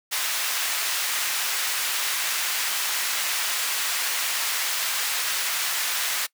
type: high-pass noise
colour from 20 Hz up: pink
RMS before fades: -26 dBFS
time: 0.11-6.27 s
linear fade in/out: 20 ms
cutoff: 1500 Hz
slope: 12 dB/octave
effects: noise-tail reverb RT60 0.1 s tail -22 dB re dry